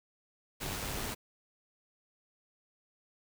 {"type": "noise with amplitude modulation", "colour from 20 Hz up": "pink", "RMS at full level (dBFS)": -36, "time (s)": [0.6, 1.15], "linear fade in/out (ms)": 20, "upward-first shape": "sine", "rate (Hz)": 102, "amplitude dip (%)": 35, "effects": []}